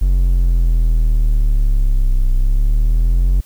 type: linear two-way sweep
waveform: triangle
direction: down then up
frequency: 46.25 to 31.24 to 46.25 Hz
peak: -8 dBFS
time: 0.01-3.41 s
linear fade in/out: 10 ms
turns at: 2.31 s
effects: white hiss -49 dBFS RMS until 3.45 s